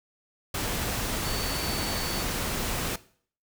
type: tone in noise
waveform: sine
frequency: 4489 Hz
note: C#8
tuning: 21 cents sharp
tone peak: -36 dBFS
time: 1.25-2.23 s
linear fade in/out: 5 ms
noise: pink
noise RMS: -30 dBFS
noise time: 0.54-2.96 s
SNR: -9 dB
effects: noise-tail reverb RT60 0.5 s tail -18 dB re dry